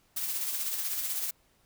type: noise with tremolo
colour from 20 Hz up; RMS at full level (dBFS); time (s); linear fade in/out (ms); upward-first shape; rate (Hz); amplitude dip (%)
blue; -31; 0.16-1.31; 10; sine; 16; 40
effects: pink hiss -67 dBFS RMS until 1.65 s